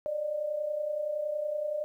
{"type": "tone pair together", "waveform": "sine", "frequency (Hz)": [572.3, 603], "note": ["D5", "D5"], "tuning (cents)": [-45, 46], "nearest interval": "minor second", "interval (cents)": 91, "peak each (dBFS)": [-37, -30], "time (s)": [0.06, 1.84], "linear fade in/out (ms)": 0, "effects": ["11-bit"]}